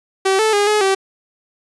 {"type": "tone with pitch steps", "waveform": "sawtooth", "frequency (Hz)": [384.3, 437.3, 408.9, 423.2, 386.4], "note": ["G4", "A4", "G#4", "G#4", "G4"], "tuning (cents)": [-34, -11, -27, 33, -25], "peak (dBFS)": -9, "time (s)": [0.25, 0.95], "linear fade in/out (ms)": 10, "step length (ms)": 140, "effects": ["resampled to 24000 Hz"]}